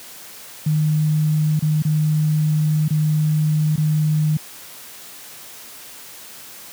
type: tone with dropouts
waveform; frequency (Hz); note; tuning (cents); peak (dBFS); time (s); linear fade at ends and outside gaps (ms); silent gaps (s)
sine; 153.5; D#3; -23; -14; 0.66-4.37; 5; 1.593-1.622 / 1.822-1.849 / 2.881-2.905 / 3.759-3.777
effects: white hiss -39 dBFS RMS until 6.72 s + high-pass 100 Hz 12 dB/octave